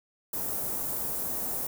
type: band-stop noise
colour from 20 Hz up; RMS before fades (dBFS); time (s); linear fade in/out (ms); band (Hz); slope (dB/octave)
white; -32; 0.33-1.67; 5; 790 to 12000; 12
effects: none